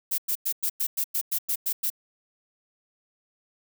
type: noise bursts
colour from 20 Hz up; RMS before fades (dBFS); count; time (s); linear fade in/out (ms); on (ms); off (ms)
violet; -26; 11; 0.11-1.902; 10; 72; 100
effects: none